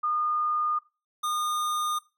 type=tone pair in turn; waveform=sine / square; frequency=1220 / 1220 Hz; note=D#6 / D#6; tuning=-34 / -34 cents; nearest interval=unison; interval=0 cents; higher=neither; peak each=-24 / -27 dBFS; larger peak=first; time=0.03-0.79 / 1.23-1.99 s; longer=neither; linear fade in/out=10 ms; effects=noise-tail reverb RT60 0.3 s tail -20 dB re dry